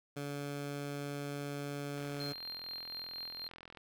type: tone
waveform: 15% pulse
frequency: 143.1 Hz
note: D3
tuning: 45 cents flat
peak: -32 dBFS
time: 0.16-2.33 s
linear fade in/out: 10 ms
type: click train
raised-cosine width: 0.3 ms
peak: -34 dBFS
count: 77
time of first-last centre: 1.98-3.772 s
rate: 42.4 Hz
type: tone with tremolo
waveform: triangle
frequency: 4186 Hz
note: C8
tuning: in tune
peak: -39 dBFS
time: 2.2-3.48 s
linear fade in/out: 2 ms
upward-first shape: sine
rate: 4.2 Hz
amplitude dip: 35%
effects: none